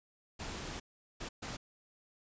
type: noise bursts at uneven times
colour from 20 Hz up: pink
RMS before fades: -42 dBFS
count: 3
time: 0.39-0.8 / 1.2-1.29 / 1.42-1.57 s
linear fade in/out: 10 ms
effects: resampled to 16000 Hz